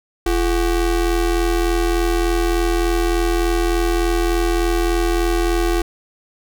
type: ring-modulated tone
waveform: square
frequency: 192.7 Hz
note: G3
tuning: 29 cents flat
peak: -13 dBFS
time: 0.26-5.82 s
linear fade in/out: 5 ms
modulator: 151 Hz
effects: none

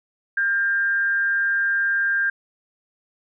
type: tone with frequency modulation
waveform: sine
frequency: 1600 Hz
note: G6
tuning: 35 cents sharp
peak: -18 dBFS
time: 0.37-2.3 s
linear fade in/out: 5 ms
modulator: 181 Hz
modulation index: 0.3
effects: none

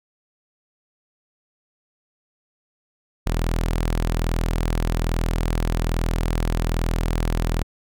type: tone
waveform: sawtooth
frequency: 41.2 Hz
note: E1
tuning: in tune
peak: -16 dBFS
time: 3.26-7.63 s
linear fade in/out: 10 ms
effects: none

